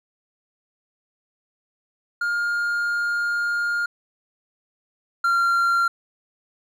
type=tone pair in turn; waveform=triangle; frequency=1413 / 1380.7 Hz; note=F6 / F6; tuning=+20 / -20 cents; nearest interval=unison; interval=40 cents; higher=first; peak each=-19 / -15 dBFS; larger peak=second; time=2.21-3.86 / 5.24-5.88 s; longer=first; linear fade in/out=5 ms; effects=none